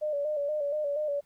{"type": "tone with vibrato", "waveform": "sine", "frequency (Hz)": 589, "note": "D5", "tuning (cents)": 5, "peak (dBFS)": -27, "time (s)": [0.01, 1.21], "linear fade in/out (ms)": 20, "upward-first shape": "square", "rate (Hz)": 4.2, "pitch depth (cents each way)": 52, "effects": ["pink hiss -69 dBFS RMS until 1.25 s"]}